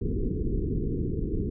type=low-pass noise; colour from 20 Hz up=pink; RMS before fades=-28 dBFS; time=0.01-1.5 s; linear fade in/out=10 ms; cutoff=450 Hz; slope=96 dB/octave; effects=none